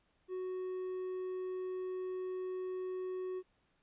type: tone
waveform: triangle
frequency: 370 Hz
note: F#4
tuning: in tune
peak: -35 dBFS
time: 0.28-3.43 s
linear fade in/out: 50 ms
effects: pink hiss -75 dBFS RMS until 3.82 s + resampled to 8000 Hz